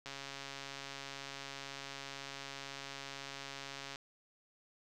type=click train; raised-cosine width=0.2 ms; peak=-27 dBFS; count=539; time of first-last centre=0.06-3.959 s; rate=138 Hz; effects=none